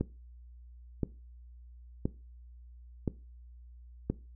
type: click train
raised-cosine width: 3 ms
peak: -16 dBFS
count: 5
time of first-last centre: 0.01-4.1 s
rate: 0.978 Hz
effects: noise-tail reverb RT60 0.3 s tail -19 dB re dry + added 60 Hz sine -49 dBFS peak until 4.35 s